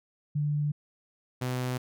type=tone pair in turn; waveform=sine / sawtooth; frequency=147.6 / 126.38 Hz; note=D3 / B2; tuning=+9 / +40 cents; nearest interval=minor third; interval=269 cents; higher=first; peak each=-25 dBFS; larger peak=neither; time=0.35-0.72 / 1.41-1.78 s; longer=neither; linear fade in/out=10 ms; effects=none